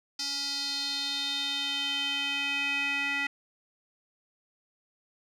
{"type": "tone with band-pass filter sweep", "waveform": "square", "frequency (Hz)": 281, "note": "C#4", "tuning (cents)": 24, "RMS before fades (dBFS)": -31, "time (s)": [0.19, 3.27], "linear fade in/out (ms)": 5, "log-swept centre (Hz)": [5000, 2200], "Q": 5, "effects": []}